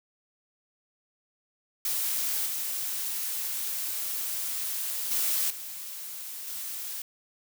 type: noise with level steps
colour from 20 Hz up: blue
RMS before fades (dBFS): -29 / -32 / -27 / -39 / -36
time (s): 1.85-7.02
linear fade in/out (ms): 2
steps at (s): 2.46 / 5.11 / 5.5 / 6.47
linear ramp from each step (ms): 5
effects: none